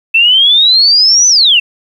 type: exponential two-way sweep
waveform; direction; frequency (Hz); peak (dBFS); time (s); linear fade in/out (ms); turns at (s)
sine; up then down; 2637 to 6090 to 2637; -4; 0.14-1.6; 10; 1.28
effects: 7-bit